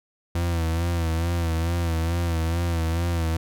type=tone with vibrato; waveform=40% pulse; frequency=83.7 Hz; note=E2; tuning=27 cents sharp; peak=-21 dBFS; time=0.35-3.37 s; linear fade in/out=5 ms; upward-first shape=sine; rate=2.3 Hz; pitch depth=55 cents each way; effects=none